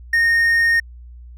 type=tone; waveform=triangle; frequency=1846 Hz; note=A#6; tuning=17 cents flat; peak=-11 dBFS; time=0.13-0.8 s; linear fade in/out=5 ms; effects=added 60 Hz sine -36 dBFS peak until 1.37 s